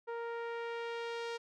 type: tone with low-pass filter sweep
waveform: sawtooth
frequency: 466.2 Hz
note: A#4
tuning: in tune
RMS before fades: -40 dBFS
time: 0.07-1.38 s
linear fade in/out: 20 ms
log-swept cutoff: 1300 to 5000 Hz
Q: 1
effects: none